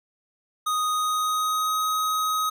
square tone with pitch glide, 1244.5 to 1262.6 Hz, D#6 to D#6, 0 to +25 cents, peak -23 dBFS, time 0.66-2.5 s, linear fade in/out 10 ms, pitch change +25 cents, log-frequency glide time 0.92-1.88 s, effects none

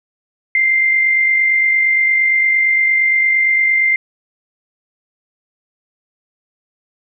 sine tone with amplitude modulation, 2093 Hz, C7, in tune, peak -9 dBFS, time 0.55-3.96 s, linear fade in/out 2 ms, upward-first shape sine, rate 48.7 Hz, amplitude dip 35%, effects none

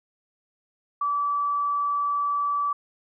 sine tone, 1154 Hz, D6, 31 cents flat, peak -22 dBFS, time 1.01-2.73 s, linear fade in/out 5 ms, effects none

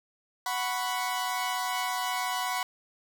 sawtooth chord, F# suspended fourth, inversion none, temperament equal, 740 / 987.8 / 1108.7 Hz, F#5 / B5 / C#6, 0 / 0 / 0 cents, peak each -29 / -28 / -32 dBFS, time 0.46-2.63 s, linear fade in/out 2 ms, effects none

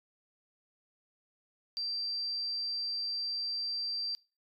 triangle tone, 4699 Hz, D8, in tune, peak -29 dBFS, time 1.77-4.15 s, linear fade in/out 0 ms, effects noise-tail reverb RT60 0.3 s tail -25 dB re dry + tanh soft clip ceiling -31 dBFS

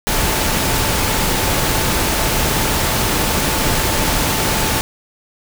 sine tone in noise, 881 Hz, A5, 2 cents sharp, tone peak -28 dBFS, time 0.07-4.81 s, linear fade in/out 0 ms, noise pink, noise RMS -17 dBFS, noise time 0.07-4.81 s, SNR -14 dB, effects none

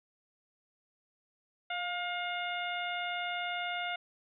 harmonic tone with a mistuned harmonic, 712 Hz, F5, 33 cents sharp, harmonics 1 / 2 / 3 / 4 / 5, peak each -37 / -39 / -39 / -42 / -44 dBFS, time 1.7-3.96 s, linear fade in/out 5 ms, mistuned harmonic 1, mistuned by -18 cents, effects none

